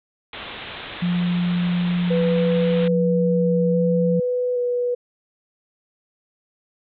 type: low-pass noise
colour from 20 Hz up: white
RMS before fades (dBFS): -35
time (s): 0.33-2.88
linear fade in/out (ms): 2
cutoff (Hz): 3800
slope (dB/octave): 96
type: tone with pitch glide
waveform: sine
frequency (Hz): 176.2 to 174.88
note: F3 to F3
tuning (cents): +16 to +3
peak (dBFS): -18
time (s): 1.02-4.2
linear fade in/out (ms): 5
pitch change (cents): -13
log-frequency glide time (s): 3.35-3.52
type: tone with vibrato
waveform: sine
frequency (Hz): 492.4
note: B4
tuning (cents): -5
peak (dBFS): -19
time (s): 2.1-4.95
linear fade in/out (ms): 10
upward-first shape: square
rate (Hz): 0.61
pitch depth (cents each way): 12
effects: none